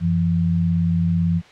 sine tone pair together, 91.6 / 169.65 Hz, F#2 / F3, -17 / -50 cents, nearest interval major seventh, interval 1067 cents, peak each -22 / -17 dBFS, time 0-1.42 s, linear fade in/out 50 ms, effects white hiss -46 dBFS RMS until 1.51 s + low-pass 3000 Hz 12 dB/octave

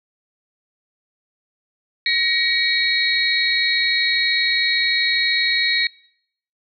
sine tone cluster, 1894 / 2261 / 3832 / 4271 Hz, A#6 / C#7 / A#7 / C8, +27 / +34 / +47 / +35 cents, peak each -22 dBFS, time 2.06-5.87 s, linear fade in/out 2 ms, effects noise-tail reverb RT60 0.7 s tail -24 dB re dry

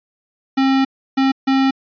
square tone bursts at uneven times, 267.9 Hz, C4, 41 cents sharp, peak -13 dBFS, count 3, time 0.57-0.85 / 1.17-1.32 / 1.47-1.71 s, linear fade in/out 10 ms, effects resampled to 11025 Hz

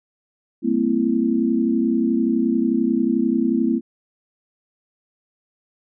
sine tone cluster, 197.4 / 228.4 / 259.8 / 333.2 Hz, G3 / A#3 / C4 / E4, +12 / -35 / -12 / +19 cents, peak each -29 / -20 / -21 / -22 dBFS, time 0.62-3.81 s, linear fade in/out 50 ms, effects none

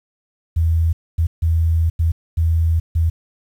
sine tone bursts at uneven times, 82 Hz, E2, 9 cents flat, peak -13 dBFS, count 6, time 0.56-0.93 / 1.18-1.27 / 1.42-1.9 / 1.99-2.12 / 2.37-2.8 / 2.95-3.1 s, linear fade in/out 10 ms, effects 8-bit

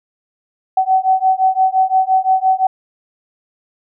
sine beating tone pair, 754 / 759.8 Hz, F#5 / F#5, +32 / +46 cents, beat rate 5.8 Hz, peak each -14 dBFS, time 0.77-2.67 s, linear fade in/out 5 ms, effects none

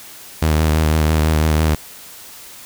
sawtooth tone with vibrato, 78 Hz, D#2, 5 cents sharp, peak -9 dBFS, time 0.42-1.75 s, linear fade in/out 5 ms, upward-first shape sine, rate 6 Hz, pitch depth 35 cents each way, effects white hiss -38 dBFS RMS until 2.65 s

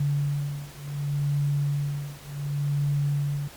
sine beating tone pair, 143.1 / 143.78 Hz, D3 / D3, -45 / -36 cents, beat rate 0.68 Hz, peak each -27 dBFS, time 0-3.48 s, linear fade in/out 5 ms, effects pink hiss -46 dBFS RMS until 3.56 s + MP3 96 kbps

